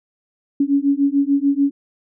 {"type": "beating tone pair", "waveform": "sine", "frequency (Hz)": [277.2, 284], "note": ["C#4", "C#4"], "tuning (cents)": [0, 42], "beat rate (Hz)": 6.8, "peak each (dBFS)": -17, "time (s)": [0.6, 1.71], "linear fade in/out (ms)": 5, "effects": []}